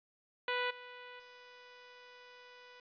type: tone with level steps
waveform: 10% pulse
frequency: 493.9 Hz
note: B4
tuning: in tune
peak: -24 / -40 / -46 dBFS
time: 0.48-2.8 s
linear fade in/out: 2 ms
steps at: 0.7 / 1.19 s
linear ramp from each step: 10 ms
effects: resampled to 11025 Hz + 11-bit